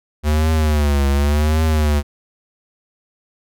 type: tone with vibrato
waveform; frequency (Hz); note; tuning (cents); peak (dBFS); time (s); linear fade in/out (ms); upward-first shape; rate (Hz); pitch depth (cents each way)
square; 74.2; D2; +18; -14; 0.23-2.03; 50; triangle; 0.89; 130
effects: none